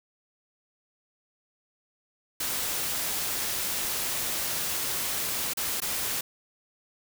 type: noise with dropouts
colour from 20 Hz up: white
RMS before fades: -30 dBFS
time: 2.4-6.21 s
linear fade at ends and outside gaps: 5 ms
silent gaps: 5.536-5.571 / 5.803-5.818 s
effects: none